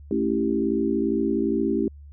sine chord, A dominant seventh, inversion none, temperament equal, 220 / 277.2 / 329.6 / 392 Hz, A3 / C#4 / E4 / G4, 0 / 0 / 0 / 0 cents, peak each -26 dBFS, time 0.11-1.88 s, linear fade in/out 2 ms, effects added 72 Hz sine -41 dBFS peak until 2.12 s

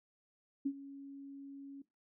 sine tone with ADSR envelope, 277.2 Hz, C#4, in tune, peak -29 dBFS, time 0.65-1.82 s, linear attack 12 ms, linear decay 62 ms, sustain -17 dB, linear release 5 ms, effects noise-tail reverb RT60 0.2 s tail -17 dB re dry

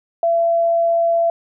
sine tone, 674 Hz, E5, 38 cents sharp, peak -13 dBFS, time 0.23-1.3 s, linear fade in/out 2 ms, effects none

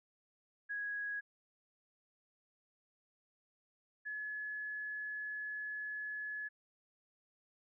sine tone pair in turn, 1662 / 1703.8 Hz, G#6 / G#6, +1 / +44 cents, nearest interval unison, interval 43 cents, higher second, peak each -37 / -39 dBFS, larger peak first, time 0.69-1.21 / 4.05-6.49 s, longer second, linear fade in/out 20 ms, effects none

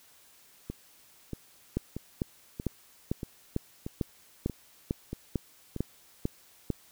two click trains, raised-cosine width 3 ms, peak -22 / -15 dBFS, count 9 / 12, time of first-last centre 0.7-5.763 / 1.77-6.703 s, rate 1.58 / 2.23 Hz, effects white hiss -59 dBFS RMS until 6.91 s

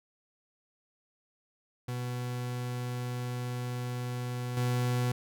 40% pulse tone with level steps, 123.47 Hz, B2, in tune, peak -32 / -26 dBFS, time 1.88-5.12 s, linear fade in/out 5 ms, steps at 4.57 s, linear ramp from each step 2 ms, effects none

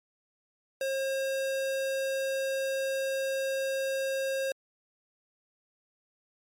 square tone, 537 Hz, C5, 45 cents sharp, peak -29 dBFS, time 0.81-4.52 s, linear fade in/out 2 ms, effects MP3 64 kbps

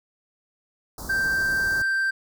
pink band-stop noise, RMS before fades -36 dBFS, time 0.98-1.82 s, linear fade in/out 2 ms, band 1400 to 4500 Hz, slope 48 dB/octave
triangle tone, 1568 Hz, G6, in tune, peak -19 dBFS, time 1.09-2.11 s, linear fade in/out 10 ms
effects none

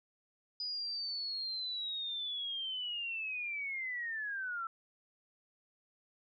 sine linear sweep, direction down, 4967 to 1318.5 Hz, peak -36 dBFS, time 0.6-4.67 s, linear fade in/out 2 ms, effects none

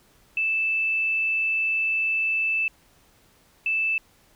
sine tone bursts at uneven times, 2637 Hz, E7, in tune, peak -21 dBFS, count 2, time 0.37-2.68 / 3.66-3.98 s, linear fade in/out 2 ms, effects pink hiss -59 dBFS RMS until 4.35 s

